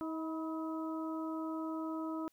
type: harmonic tone with a mistuned harmonic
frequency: 318.8 Hz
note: D#4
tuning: 42 cents sharp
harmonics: 1 / 2 / 3 / 4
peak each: -37 / -46 / -47 / -46 dBFS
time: 0.01-2.28 s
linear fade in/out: 0 ms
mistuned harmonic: 3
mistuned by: +40 cents
effects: white hiss -75 dBFS RMS until 2.32 s